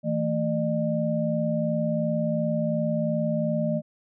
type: tone cluster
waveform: sine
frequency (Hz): 162.1 / 224.9 / 604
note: E3 / A3 / D5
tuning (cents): -29 / +38 / +48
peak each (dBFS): -27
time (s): 0.03-3.82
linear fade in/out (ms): 50
effects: none